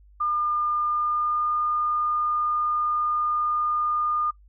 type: tone with pitch glide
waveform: sine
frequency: 1206 to 1215.1 Hz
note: D6 to D#6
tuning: +46 to -41 cents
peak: -22 dBFS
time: 0.2-4.31 s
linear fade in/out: 10 ms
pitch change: +13 cents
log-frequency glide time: 0.87-1.5 s
effects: noise-tail reverb RT60 0.1 s tail -18 dB re dry + added 50 Hz sine -50 dBFS peak until 4.48 s